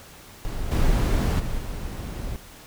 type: noise with level steps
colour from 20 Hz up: brown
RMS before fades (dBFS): -29 / -20 / -28 / -31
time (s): 0.45-2.36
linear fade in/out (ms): 0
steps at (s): 0.71 / 1.39 / 1.58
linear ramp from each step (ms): 10
effects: pink hiss -46 dBFS RMS until 2.66 s